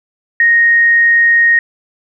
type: tone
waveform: sine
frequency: 1864.7 Hz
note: A#6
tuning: in tune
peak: -6 dBFS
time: 0.4-1.59 s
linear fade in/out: 2 ms
effects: none